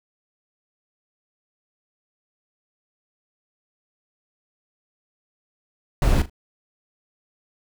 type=noise with echo; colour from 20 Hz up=brown; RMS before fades=-17 dBFS; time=6.02-6.22 s; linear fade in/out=2 ms; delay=39 ms; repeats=2; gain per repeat=-14 dB; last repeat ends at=6.298 s; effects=none